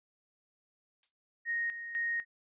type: noise with exponential decay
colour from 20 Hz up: violet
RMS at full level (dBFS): -49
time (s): 1.03-1.15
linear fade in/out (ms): 1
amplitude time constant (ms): 25
type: tone with tremolo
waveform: sine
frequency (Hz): 1864.7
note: A#6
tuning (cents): 0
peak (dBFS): -30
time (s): 1.45-2.25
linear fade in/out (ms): 50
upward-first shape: square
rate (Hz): 2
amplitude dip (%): 65
effects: resampled to 8000 Hz